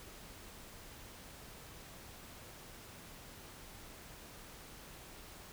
silence, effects pink hiss -53 dBFS RMS until 5.52 s

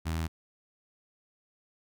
sawtooth tone with notch filter, 81 Hz, E2, 30 cents flat, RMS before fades -32 dBFS, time 0.05-0.28 s, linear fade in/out 20 ms, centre 490 Hz, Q 1.4, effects none

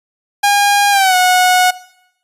sawtooth tone with pitch glide, 812 to 731.8 Hz, G#5 to F#5, -39 to -19 cents, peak -5 dBFS, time 0.43-1.71 s, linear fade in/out 10 ms, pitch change -180 cents, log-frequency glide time 0.91-1.15 s, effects noise-tail reverb RT60 0.8 s tail -19 dB re dry + resampled to 32000 Hz

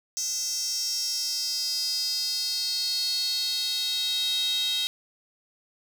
square tone with high-pass filter sweep, 291.2 Hz, D4, 15 cents flat, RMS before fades -28 dBFS, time 0.17-4.87 s, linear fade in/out 0 ms, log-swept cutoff 6000 to 3600 Hz, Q 8.3, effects none

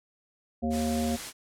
harmonic tone, 77.78 Hz, D#2, in tune, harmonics 1 / 3 / 5 / 7 / 9, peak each -35 / -27 / -38 / -36 / -35 dBFS, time 0.62-1.17 s, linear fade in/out 20 ms
white noise, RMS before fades -37 dBFS, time 0.7-1.33 s, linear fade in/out 50 ms
effects low-pass 10000 Hz 12 dB/octave

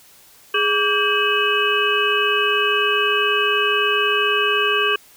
sine tone cluster, 416 / 1153 / 1589 / 2559 / 2948 Hz, G#4 / D6 / G6 / D#7 / F#7, +3 / -32 / +23 / +48 / -7 cents, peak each -22 dBFS, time 0.54-4.96 s, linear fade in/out 5 ms, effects white hiss -49 dBFS RMS until 5.16 s

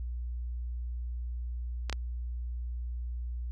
clicks, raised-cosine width 0.2 ms, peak -16 dBFS, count 2, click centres 1.897 / 1.927 s, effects added 60 Hz sine -33 dBFS peak until 3.51 s

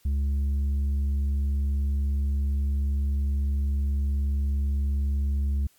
triangle tone with tanh clipping, 70.1 Hz, C#2, 20 cents sharp, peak -23 dBFS, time 0.05-5.67 s, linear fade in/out 5 ms, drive 9 dB, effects white hiss -62 dBFS RMS until 5.78 s + MP3 96 kbps

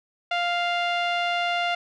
sawtooth tone with low-pass filter, 698.5 Hz, F5, in tune, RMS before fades -25 dBFS, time 0.31-1.75 s, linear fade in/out 5 ms, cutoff 3000 Hz, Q 2.1, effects none

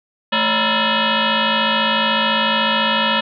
sine tone with frequency modulation, 997 Hz, B5, 16 cents sharp, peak -14 dBFS, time 0.32-3.21 s, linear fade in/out 10 ms, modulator 388 Hz, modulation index 6.5, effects none

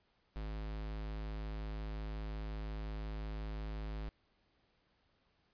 square tone, 52.8 Hz, G#1, 29 cents sharp, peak -40 dBFS, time 0.36-4.09 s, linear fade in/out 0 ms, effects pink hiss -75 dBFS RMS until 5.53 s + resampled to 11025 Hz

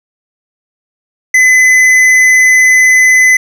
triangle tone with tanh clipping, 2021 Hz, B6, 39 cents sharp, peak -5 dBFS, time 1.34-3.37 s, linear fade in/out 5 ms, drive 14 dB, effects none

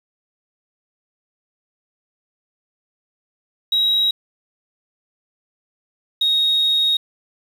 sine tone pair in turn, 3834 / 3753 Hz, A#7 / A#7, +48 / +11 cents, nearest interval unison, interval 37 cents, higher first, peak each -13 dBFS, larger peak neither, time 3.72-4.11 / 6.21-6.97 s, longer second, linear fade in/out 5 ms, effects tanh soft clip ceiling -11 dBFS + 7-bit

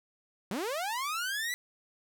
sawtooth linear sweep, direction up, 171.1 to 1997 Hz, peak -28 dBFS, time 0.51-1.54 s, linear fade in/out 0 ms, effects none

